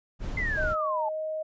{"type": "noise", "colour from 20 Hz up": "brown", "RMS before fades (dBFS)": -32, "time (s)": [0.19, 0.76], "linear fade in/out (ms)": 50}
{"type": "exponential sweep", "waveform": "sine", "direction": "down", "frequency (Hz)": [2093, 850], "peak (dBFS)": -27, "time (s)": [0.37, 1.09], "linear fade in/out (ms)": 5}
{"type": "tone with pitch glide", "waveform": "sine", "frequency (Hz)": [621, 626], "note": ["D#5", "D#5"], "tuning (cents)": [-3, 10], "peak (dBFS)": -29, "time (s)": [0.57, 1.43], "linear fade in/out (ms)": 10, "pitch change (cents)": 13, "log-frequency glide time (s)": [1, 1.18]}
{"effects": ["resampled to 16000 Hz"]}